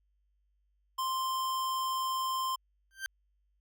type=tone; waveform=square; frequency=1046.5 Hz; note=C6; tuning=in tune; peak=-31 dBFS; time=0.98-2.56 s; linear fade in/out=10 ms
type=tone with exponential growth; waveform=40% pulse; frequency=1568 Hz; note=G6; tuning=in tune; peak=-29 dBFS; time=2.91-3.06 s; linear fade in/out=0 ms; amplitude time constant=32 ms
effects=added 50 Hz sine -70 dBFS peak until 3.6 s